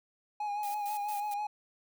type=tone with vibrato; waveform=triangle; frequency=828 Hz; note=G#5; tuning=5 cents flat; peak=-30 dBFS; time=0.4-1.47 s; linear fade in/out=5 ms; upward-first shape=sine; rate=6.1 Hz; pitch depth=34 cents each way
type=noise with tremolo; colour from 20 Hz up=blue; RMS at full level=-45 dBFS; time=0.63-1.34 s; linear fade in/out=2 ms; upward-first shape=square; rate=4.4 Hz; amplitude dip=80%
effects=none